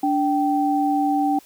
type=tone pair together; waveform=sine; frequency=291.2 / 777 Hz; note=D4 / G5; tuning=-15 / -16 cents; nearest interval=octave + perfect fourth; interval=1699 cents; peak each=-20 dBFS; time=0.03-1.39 s; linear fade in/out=5 ms; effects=white hiss -51 dBFS RMS until 1.45 s